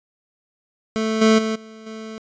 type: tone with level steps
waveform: 25% pulse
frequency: 220 Hz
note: A3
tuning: in tune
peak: -16 / -8 / -17 / -35 / -28 dBFS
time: 0.96-2.18 s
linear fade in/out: 0 ms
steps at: 1.21 / 1.38 / 1.55 / 1.86 s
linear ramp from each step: 10 ms
effects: resampled to 16000 Hz